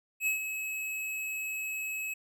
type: tone with ADSR envelope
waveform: square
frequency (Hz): 2573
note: E7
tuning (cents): -43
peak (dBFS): -26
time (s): 0.2-2.14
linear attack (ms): 68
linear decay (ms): 120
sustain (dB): -8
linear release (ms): 8
effects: none